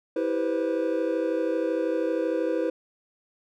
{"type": "chord", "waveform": "triangle", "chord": "C major seventh", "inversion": "first", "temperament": "just", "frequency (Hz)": [327, 392.4, 490.5, 523.3], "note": ["E4", "G4", "B4", "C5"], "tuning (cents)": [-14, 2, -12, 0], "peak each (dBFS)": [-26, -31, -26, -28], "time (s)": [0.16, 2.7], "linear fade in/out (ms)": 5, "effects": []}